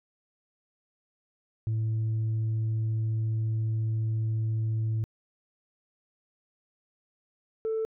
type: tone pair in turn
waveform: sine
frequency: 110.7 / 442.8 Hz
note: A2 / A4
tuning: +11 / +11 cents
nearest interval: 2 octaves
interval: 2400 cents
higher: second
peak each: -23 / -25 dBFS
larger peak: first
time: 1.67-5.04 / 7.65-7.85 s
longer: first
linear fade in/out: 0 ms
effects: tanh soft clip ceiling -24 dBFS